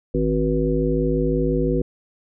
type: harmonic tone with a mistuned harmonic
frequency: 52.9 Hz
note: G#1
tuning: 33 cents sharp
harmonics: 1 / 3 / 5 / 7 / 9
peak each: -24 / -24 / -24 / -24 / -24 dBFS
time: 0.14-1.82 s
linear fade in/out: 5 ms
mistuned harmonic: 9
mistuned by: +30 cents
effects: none